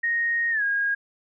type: tone with pitch glide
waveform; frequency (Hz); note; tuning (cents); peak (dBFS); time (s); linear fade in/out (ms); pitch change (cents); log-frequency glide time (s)
sine; 1864.7 to 1632.7; A#6 to G#6; 0 to -30; -21; 0.03-0.95; 10; -230; 0.51-0.63
effects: none